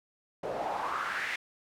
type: noise with band-pass filter sweep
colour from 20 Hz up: pink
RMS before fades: -34 dBFS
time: 0.43-1.36 s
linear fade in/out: 5 ms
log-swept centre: 530 to 2200 Hz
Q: 3.9
effects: none